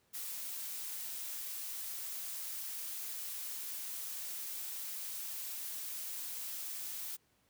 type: noise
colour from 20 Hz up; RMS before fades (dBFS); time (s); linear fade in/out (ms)
blue; -42; 0.13-7.17; 20
effects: pink hiss -73 dBFS RMS until 7.49 s + high-pass 60 Hz 12 dB/octave